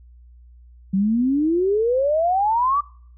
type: exponential sweep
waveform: sine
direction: up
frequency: 185.9 to 1186 Hz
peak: -16 dBFS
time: 0.93-2.81 s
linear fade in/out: 10 ms
effects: noise-tail reverb RT60 0.6 s tail -25 dB re dry + added 60 Hz sine -44 dBFS peak until 3.17 s